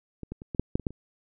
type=clicks; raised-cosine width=3 ms; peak=-24 / -22 / -29 / -21 / -9 / -10 / -25 / -14 / -30 dBFS; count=9; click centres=0.233 / 0.32 / 0.419 / 0.548 / 0.596 / 0.755 / 0.797 / 0.868 / 0.906 s; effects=none